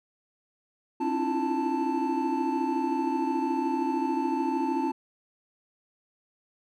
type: tone cluster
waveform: triangle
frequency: 268.2 / 302.9 / 328.4 / 341.9 / 883 Hz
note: C4 / D#4 / E4 / F4 / A5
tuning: +43 / -46 / -6 / -37 / +6 cents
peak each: -28 / -32 / -31 / -31 / -28 dBFS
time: 1-4.92 s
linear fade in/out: 10 ms
effects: none